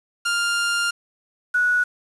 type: tone pair in turn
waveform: sawtooth / sine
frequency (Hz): 1400 / 1467.8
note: F6 / F#6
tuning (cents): +4 / -14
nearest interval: minor second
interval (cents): 82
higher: second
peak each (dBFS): -16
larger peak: neither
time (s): 0.25-0.91 / 1.54-1.84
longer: first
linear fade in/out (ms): 10
effects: resampled to 24000 Hz + 7-bit